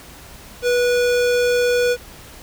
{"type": "tone with notch filter", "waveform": "square", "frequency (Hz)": 488.1, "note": "B4", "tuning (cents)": -20, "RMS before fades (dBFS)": -17, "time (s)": [0.62, 1.97], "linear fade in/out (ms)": 50, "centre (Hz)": 11000, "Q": 1.2, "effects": ["added 60 Hz sine -45 dBFS peak until 2.42 s", "pink hiss -41 dBFS RMS until 2.42 s"]}